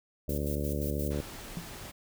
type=harmonic tone; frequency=72.7 Hz; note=D2; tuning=17 cents flat; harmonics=1 / 2 / 3 / 4 / 5 / 6 / 7 / 8; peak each=-33 / -36 / -38 / -39 / -40 / -41 / -41 / -42 dBFS; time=0.28-1.21 s; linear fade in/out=5 ms
type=noise with tremolo; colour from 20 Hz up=violet; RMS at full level=-41 dBFS; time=0.29-1.13 s; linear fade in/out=5 ms; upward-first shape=square; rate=5.7 Hz; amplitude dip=60%
type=noise; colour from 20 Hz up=pink; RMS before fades=-44 dBFS; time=1.1-1.92 s; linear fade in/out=20 ms
type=tone with exponential decay; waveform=sine; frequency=171.1 Hz; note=F3; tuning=35 cents flat; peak=-29 dBFS; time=1.57-1.67 s; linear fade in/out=0 ms; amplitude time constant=20 ms
effects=none